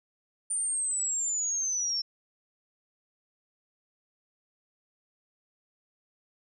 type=linear sweep; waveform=sine; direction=down; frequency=9120 to 5350 Hz; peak=-27 dBFS; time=0.5-2.02 s; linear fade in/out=10 ms; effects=none